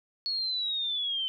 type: linear sweep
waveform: sine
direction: down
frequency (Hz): 4379 to 3055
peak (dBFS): -28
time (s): 0.26-1.28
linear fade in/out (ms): 0
effects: none